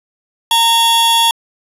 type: tone pair together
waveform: 45% pulse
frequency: 920 / 3371 Hz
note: A#5 / G#7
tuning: -23 / +25 cents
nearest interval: octave + minor seventh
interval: 2248 cents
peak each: -12 dBFS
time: 0.51-1.31 s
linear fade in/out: 2 ms
effects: resampled to 32000 Hz + 8-bit